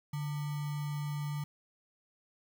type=tone with sample-and-hold; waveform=sine; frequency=146.5 Hz; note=D3; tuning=4 cents flat; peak=-33 dBFS; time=0.13-1.44 s; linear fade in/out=5 ms; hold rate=1050 Hz; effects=none